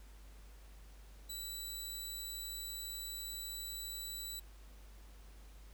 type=tone; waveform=15% pulse; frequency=3951 Hz; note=B7; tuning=in tune; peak=-35 dBFS; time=1.29-4.4 s; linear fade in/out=10 ms; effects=added 50 Hz sine -53 dBFS peak until 5.73 s + pink hiss -64 dBFS RMS until 5.73 s